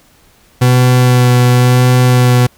40% pulse tone with vibrato, 124.7 Hz, B2, 17 cents sharp, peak -5 dBFS, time 0.61-2.47 s, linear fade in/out 10 ms, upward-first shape sine, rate 0.94 Hz, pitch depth 14 cents each way, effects pink hiss -48 dBFS RMS until 2.57 s

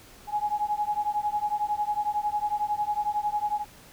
sine beating tone pair, 830.6 / 841.6 Hz, G#5 / G#5, 0 / +23 cents, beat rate 11 Hz, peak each -28 dBFS, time 0.27-3.65 s, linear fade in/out 50 ms, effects pink hiss -51 dBFS RMS until 3.92 s

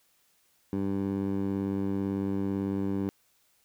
15% pulse tone with band-pass filter, 98 Hz, G2, in tune, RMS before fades -30 dBFS, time 0.73-3.09 s, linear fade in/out 0 ms, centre 260 Hz, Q 1.1, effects white hiss -68 dBFS RMS until 3.64 s

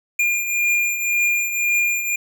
square beating tone pair, 2409 / 2410.9 Hz, D7 / D7, +43 / +45 cents, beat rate 1.9 Hz, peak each -19 / -26 dBFS, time 0.19-2.16 s, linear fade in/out 5 ms, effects none

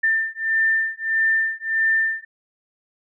sine beating tone pair, 1790 / 1791.6 Hz, A6 / A6, +29 / +31 cents, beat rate 1.6 Hz, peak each -21 dBFS, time 0.03-2.25 s, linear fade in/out 10 ms, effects none

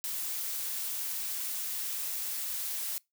blue noise, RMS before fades -35 dBFS, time 0.04-2.98 s, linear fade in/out 0 ms, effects noise-tail reverb RT60 0.2 s tail -24 dB re dry

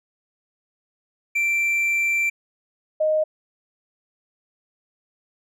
triangle / sine tone pair in turn, 2349 / 620.7 Hz, D7 / D#5, 0 / -4 cents, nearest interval octave + major seventh, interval 2304 cents, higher first, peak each -17 dBFS, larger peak neither, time 1.35-2.3 / 3-3.24 s, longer first, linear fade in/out 10 ms, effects none

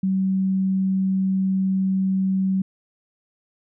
sine tone, 190.5 Hz, G3, 49 cents flat, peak -18 dBFS, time 0.03-2.62 s, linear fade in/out 5 ms, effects none

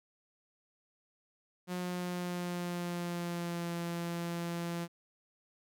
sawtooth tone with pitch glide, 179.7 to 170.89 Hz, F3 to F3, +50 to -37 cents, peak -31 dBFS, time 1.67-4.88 s, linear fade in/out 50 ms, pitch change -87 cents, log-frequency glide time 1.77-3.72 s, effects none

